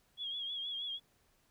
sine tone with vibrato, 3310 Hz, G#7, 6 cents flat, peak -37 dBFS, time 0.17-1 s, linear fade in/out 50 ms, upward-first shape triangle, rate 6.3 Hz, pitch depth 71 cents each way, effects pink hiss -72 dBFS RMS until 1.5 s

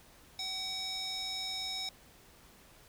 square tone with band-pass filter, 758 Hz, F#5, 42 cents sharp, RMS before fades -38 dBFS, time 0.39-1.89 s, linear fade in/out 2 ms, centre 4600 Hz, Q 9.3, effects pink hiss -59 dBFS RMS until 2.88 s

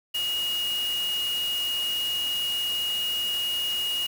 sine tone in noise, 2873 Hz, F7, 48 cents sharp, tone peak -25 dBFS, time 0.14-4.07 s, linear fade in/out 10 ms, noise white, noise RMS -37 dBFS, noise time 0.14-4.07 s, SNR +9 dB, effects none

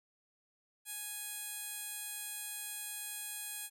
15% pulse tone with band-pass filter, 830.6 Hz, G#5, in tune, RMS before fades -43 dBFS, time 0.85-3.7 s, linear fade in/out 50 ms, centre 11000 Hz, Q 1.7, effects none

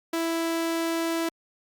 sawtooth tone, 330.7 Hz, E4, 6 cents sharp, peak -21 dBFS, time 0.13-1.29 s, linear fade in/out 5 ms, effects Opus 48 kbps

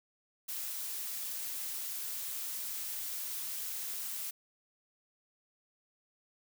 blue noise, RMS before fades -39 dBFS, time 0.48-4.31 s, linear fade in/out 10 ms, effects none

